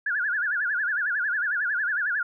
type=tone with vibrato; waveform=sine; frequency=1568 Hz; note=G6; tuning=in tune; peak=-23 dBFS; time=0.06-2.23 s; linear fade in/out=5 ms; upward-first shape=sine; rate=11 Hz; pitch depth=190 cents each way; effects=none